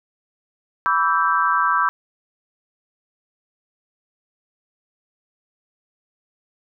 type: chord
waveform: sine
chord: E minor seventh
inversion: second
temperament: equal with one note detuned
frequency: 987.8 / 1147.8 / 1318.5 / 1568 Hz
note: B5 / D6 / E6 / G6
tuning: 0 / -40 / 0 / 0 cents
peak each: -22 / -20 / -21 / -22 dBFS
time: 0.86-1.89 s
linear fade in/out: 0 ms
effects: none

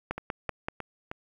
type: two click trains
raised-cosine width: 0.5 ms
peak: -15 / -20 dBFS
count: 4 / 4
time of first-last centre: 0.11-0.685 / 0.18-1.115 s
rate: 5.22 / 3.21 Hz
effects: 9-bit

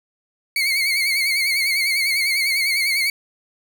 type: tone with vibrato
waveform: 30% pulse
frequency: 2185 Hz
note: C#7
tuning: 26 cents flat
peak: -15 dBFS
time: 0.56-3.1 s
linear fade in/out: 2 ms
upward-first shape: sine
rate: 10 Hz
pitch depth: 78 cents each way
effects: none

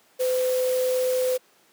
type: tone in noise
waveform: sine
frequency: 509 Hz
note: C5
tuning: 48 cents flat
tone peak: -20 dBFS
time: 0.19-1.38 s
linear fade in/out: 20 ms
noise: white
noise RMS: -35 dBFS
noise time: 0.19-1.38 s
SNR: +12 dB
effects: pink hiss -59 dBFS RMS until 1.72 s + high-pass 300 Hz 12 dB/octave

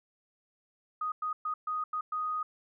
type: tone bursts at uneven times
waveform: sine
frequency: 1245 Hz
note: D#6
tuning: 1 cent sharp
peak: -30 dBFS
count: 6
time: 1.01-1.12 / 1.22-1.33 / 1.45-1.54 / 1.67-1.84 / 1.93-2.01 / 2.12-2.43 s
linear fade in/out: 5 ms
effects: none

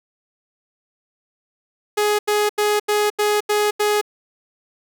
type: tone bursts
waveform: sawtooth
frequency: 418 Hz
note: G#4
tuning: 11 cents sharp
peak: -12 dBFS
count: 7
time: 1.97-4.014 s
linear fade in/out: 10 ms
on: 220 ms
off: 84 ms
effects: none

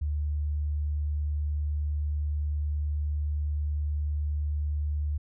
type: tone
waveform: sine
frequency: 74.2 Hz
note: D2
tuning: 18 cents sharp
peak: -26 dBFS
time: 0.01-5.18 s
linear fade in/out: 10 ms
effects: none

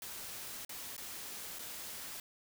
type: noise with dropouts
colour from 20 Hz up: white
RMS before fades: -45 dBFS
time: 0.02-2.2 s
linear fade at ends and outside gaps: 1 ms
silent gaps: 0.649-0.693 / 0.966-0.979 / 1.587-1.592 s
effects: none

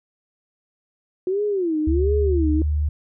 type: tone with vibrato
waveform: sine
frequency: 357.6 Hz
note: F4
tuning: 41 cents sharp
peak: -19 dBFS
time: 1.27-2.62 s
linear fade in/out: 2 ms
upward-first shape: sine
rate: 1.4 Hz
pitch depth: 270 cents each way
type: tone with pitch glide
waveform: sine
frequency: 72.7 to 74.74 Hz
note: D2 to D2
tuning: -17 to +31 cents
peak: -18 dBFS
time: 1.87-2.89 s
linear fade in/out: 5 ms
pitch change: +48 cents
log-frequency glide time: 2.01-2.62 s
effects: none

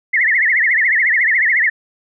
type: tone with vibrato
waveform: sine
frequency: 1940 Hz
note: B6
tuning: 31 cents flat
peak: -11 dBFS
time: 0.13-1.7 s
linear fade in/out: 10 ms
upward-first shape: triangle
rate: 14 Hz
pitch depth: 220 cents each way
effects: none

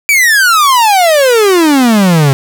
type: exponential sweep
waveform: 45% pulse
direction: down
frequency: 2361 to 132 Hz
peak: -5 dBFS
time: 0.09-2.33 s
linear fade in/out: 0 ms
effects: 7-bit

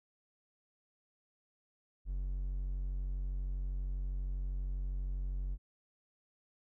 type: tone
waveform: triangle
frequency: 46.25 Hz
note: F#1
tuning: in tune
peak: -32 dBFS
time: 2.05-5.58 s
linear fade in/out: 50 ms
effects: none

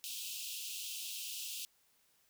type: high-pass noise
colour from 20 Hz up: pink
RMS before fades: -43 dBFS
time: 0.04-1.65 s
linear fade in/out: 0 ms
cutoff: 2600 Hz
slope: 96 dB/octave
effects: white hiss -72 dBFS RMS until 2.29 s

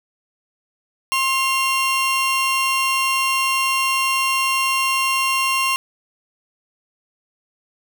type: tone pair together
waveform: 40% pulse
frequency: 1062 / 2766 Hz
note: C6 / F7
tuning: +25 / -17 cents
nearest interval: octave + perfect fourth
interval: 1658 cents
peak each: -19 dBFS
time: 1.12-5.76 s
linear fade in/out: 0 ms
effects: none

